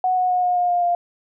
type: tone with pitch steps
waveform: sine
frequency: 739 / 732.2 / 725.5 / 718.8 / 712.2 / 705.6 / 699.1 Hz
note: F#5 / F#5 / F#5 / F5 / F5 / F5 / F5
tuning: -2 / -18 / -34 / +50 / +34 / +18 / +2 cents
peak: -16 dBFS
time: 0.04-0.95 s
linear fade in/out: 2 ms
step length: 130 ms
effects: none